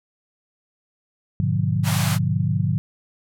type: chord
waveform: sine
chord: G# diminished seventh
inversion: none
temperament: just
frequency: 103.83 / 124.59 / 149.51 / 179.41 Hz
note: G#2 / B2 / D3 / F3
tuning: 0 / +16 / +31 / +47 cents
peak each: -23 / -25 / -23 / -25 dBFS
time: 1.4-2.78 s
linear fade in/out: 0 ms
type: band-pass noise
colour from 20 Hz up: pink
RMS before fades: -28 dBFS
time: 1.83-2.19 s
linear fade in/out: 50 ms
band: 600 to 15000 Hz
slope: 48 dB/octave
effects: none